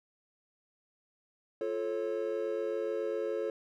triangle chord, F augmented, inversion none, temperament just, 349.2 / 436.5 / 545.7 Hz, F4 / A4 / C#5, 0 / -14 / -27 cents, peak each -36 / -32 / -34 dBFS, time 1.61-3.5 s, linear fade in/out 2 ms, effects none

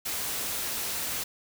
white noise, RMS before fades -32 dBFS, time 0.05-1.24 s, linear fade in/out 10 ms, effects none

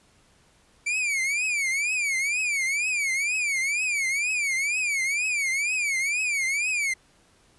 45% pulse tone with vibrato, 2307 Hz, D7, 31 cents flat, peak -23 dBFS, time 0.86-6.94 s, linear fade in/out 10 ms, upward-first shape triangle, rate 2.1 Hz, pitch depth 200 cents each way, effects pink hiss -60 dBFS RMS until 7.58 s + resampled to 24000 Hz

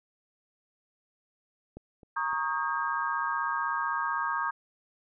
clicks, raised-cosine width 2 ms, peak -29 / -38 / -39 dBFS, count 3, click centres 1.77 / 2.032 / 2.331 s
sine chord, Eb dominant seventh, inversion second, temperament equal with one note detuned, 932.3 / 1108.7 / 1244.5 / 1607.4 Hz, Bb5 / Db6 / Eb6 / G6, 0 / 0 / 0 / +43 cents, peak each -33 dBFS, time 2.16-4.51 s, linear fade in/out 10 ms
effects none

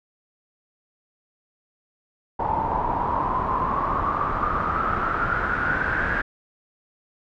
pink noise with low-pass filter sweep, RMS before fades -24 dBFS, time 2.39-6.22 s, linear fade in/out 10 ms, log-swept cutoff 880 to 1600 Hz, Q 9.7, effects none

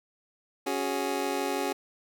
25% pulse chord, C# suspended fourth, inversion none, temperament just, 277.2 / 369.6 / 415.8 Hz, C#4 / F#4 / G#4, 0 / -2 / +2 cents, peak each -29 dBFS, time 0.66-1.73 s, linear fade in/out 10 ms, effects none

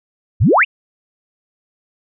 sine exponential sweep, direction up, 75.1 to 3017 Hz, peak -8 dBFS, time 0.4-0.65 s, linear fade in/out 20 ms, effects none

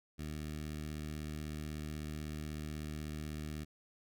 15% pulse tone with notch filter, 76.2 Hz, D#2, 36 cents flat, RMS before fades -42 dBFS, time 0.18-3.65 s, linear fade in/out 20 ms, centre 870 Hz, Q 0.93, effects none

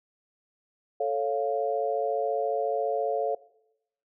sine chord, A augmented, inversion none, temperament equal, 440 / 554.4 / 698.5 Hz, A4 / C#5 / E#5, 0 / 0 / 0 cents, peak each -29 dBFS, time 1-3.35 s, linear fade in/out 5 ms, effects noise-tail reverb RT60 0.8 s tail -20 dB re dry

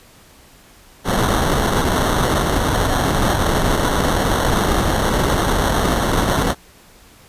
pink noise with sample-and-hold, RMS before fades -17 dBFS, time 1.04-6.55 s, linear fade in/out 50 ms, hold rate 2450 Hz, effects pink hiss -47 dBFS RMS until 7.28 s + resampled to 32000 Hz

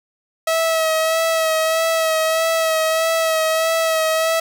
sawtooth tone with vibrato, 645 Hz, E5, 38 cents flat, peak -12 dBFS, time 0.47-4.4 s, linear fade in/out 5 ms, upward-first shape sine, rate 1.6 Hz, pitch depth 24 cents each way, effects none

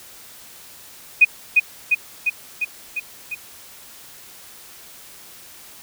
sine tone with echo, 2485 Hz, D#7, 3 cents flat, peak -6 dBFS, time 1.21-1.25 s, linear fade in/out 10 ms, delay 350 ms, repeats 6, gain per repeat -3 dB, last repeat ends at 3.35 s, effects white hiss -43 dBFS RMS until 5.82 s

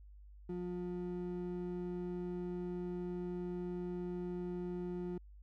triangle ring-modulated tone, 267.1 Hz, C4, 36 cents sharp, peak -33 dBFS, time 0.49-5.18 s, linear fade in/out 5 ms, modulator 88.4 Hz, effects added 50 Hz sine -53 dBFS peak until 5.42 s

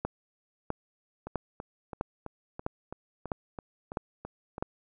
two click trains, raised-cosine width 1 ms, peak -16 / -24 dBFS, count 8 / 11, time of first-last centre 0.05-4.625 / 1.27-4.581 s, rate 1.53 / 3.02 Hz, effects none

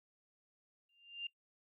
sine tone with exponential growth, 2794 Hz, F7, in tune, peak -36 dBFS, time 0.89-1.27 s, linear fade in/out 5 ms, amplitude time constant 81 ms, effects noise-tail reverb RT60 0.1 s tail -22 dB re dry

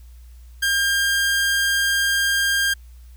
sawtooth tone, 1604 Hz, G6, 39 cents sharp, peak -14 dBFS, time 0.62-2.74 s, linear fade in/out 10 ms, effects added 60 Hz sine -40 dBFS peak until 3.16 s + white hiss -59 dBFS RMS until 3.16 s

